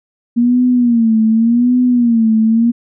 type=tone with vibrato; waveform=sine; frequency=234.5 Hz; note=A#3; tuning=11 cents sharp; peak=-8 dBFS; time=0.36-2.72 s; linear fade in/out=20 ms; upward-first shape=sine; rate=0.87 Hz; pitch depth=110 cents each way; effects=none